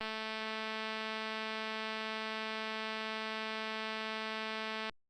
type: click train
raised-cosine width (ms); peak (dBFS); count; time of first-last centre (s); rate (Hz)
0.3; -23; 1071; 0.01-4.896; 219
effects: Opus 24 kbps